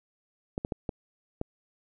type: clicks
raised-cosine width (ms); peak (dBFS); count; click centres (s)
2; -17; 5; 0.579 / 0.649 / 0.722 / 0.892 / 1.414
effects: none